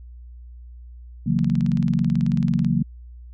sine chord, F# dominant seventh, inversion second, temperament just, 138.75 / 166.5 / 185 / 231.2 Hz, C#3 / E3 / F#3 / A#3, +2 / +18 / 0 / -14 cents, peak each -23 dBFS, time 1.26-2.83 s, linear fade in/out 10 ms
click train, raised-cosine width 0.2 ms, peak -22 dBFS, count 24, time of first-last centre 1.39-2.647 s, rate 18.3 Hz
effects added 60 Hz sine -38 dBFS peak until 3.33 s

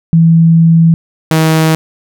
sine / sawtooth tone pair in turn, 164.81 / 159.29 Hz, E3 / D#3, 0 / +41 cents, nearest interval minor second, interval 59 cents, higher first, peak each -3 dBFS, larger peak neither, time 0.13-0.94 / 1.31-1.75 s, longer first, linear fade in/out 0 ms, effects none

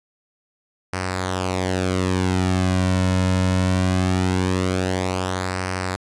sawtooth tone with flanger, 92.5 Hz, F#2, in tune, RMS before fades -21 dBFS, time 0.93-5.96 s, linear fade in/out 0 ms, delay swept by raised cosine 0.28 to 2.58 ms, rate 0.21 Hz, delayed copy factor -0.65, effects resampled to 22050 Hz

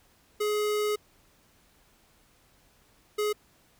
square tone pair in turn, 420.3 / 420.3 Hz, G#4 / G#4, +21 / +21 cents, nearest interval unison, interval 0 cents, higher neither, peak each -26 dBFS, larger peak neither, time 0.4-0.96 / 3.18-3.33 s, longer first, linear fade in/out 10 ms, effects pink hiss -63 dBFS RMS until 3.79 s

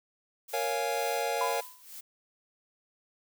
blue noise with tremolo, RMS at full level -43 dBFS, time 0.48-2.01 s, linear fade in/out 10 ms, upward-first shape sine, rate 2.1 Hz, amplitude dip 80%
square chord, Bb minor seventh, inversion none, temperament equal, 466.2 / 554.4 / 698.5 / 830.6 Hz, Bb4 / Db5 / F5 / Ab5, 0 / 0 / 0 / 0 cents, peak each -35 dBFS, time 0.53-1.61 s, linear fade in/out 10 ms
sine tone with exponential decay, 1003 Hz, B5, 26 cents sharp, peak -26 dBFS, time 1.41-1.82 s, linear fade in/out 1 ms, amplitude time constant 87 ms
effects none

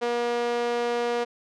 sawtooth tone with high-pass filter, 238.9 Hz, A#3, 43 cents sharp, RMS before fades -26 dBFS, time 0.01-1.25 s, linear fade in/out 20 ms, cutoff 480 Hz, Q 2.3, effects low-pass 5000 Hz 12 dB/octave

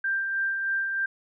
sine tone with tremolo, 1580 Hz, G6, 13 cents sharp, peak -23 dBFS, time 0.04-1.06 s, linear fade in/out 5 ms, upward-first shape sine, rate 3.2 Hz, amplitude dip 35%, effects none

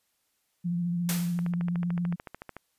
sine tone with vibrato, 173.6 Hz, F3, 10 cents flat, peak -26 dBFS, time 0.64-2.16 s, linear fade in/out 20 ms, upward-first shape sine, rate 14 Hz, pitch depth 30 cents each way
white noise with exponential decay, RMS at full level -29 dBFS, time 1.09-1.52 s, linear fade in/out 0 ms, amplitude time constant 93 ms
click train, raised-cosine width 0.5 ms, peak -24 dBFS, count 17, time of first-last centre 1.39-2.566 s, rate 13.6 Hz
effects white hiss -74 dBFS RMS until 2.78 s + resampled to 32000 Hz

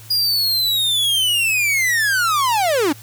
45% pulse linear sweep, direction down, 4894 to 263.6 Hz, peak -15 dBFS, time 0.1-2.93 s, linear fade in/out 10 ms, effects added 110 Hz sine -40 dBFS peak until 3.02 s + white hiss -43 dBFS RMS until 3.02 s

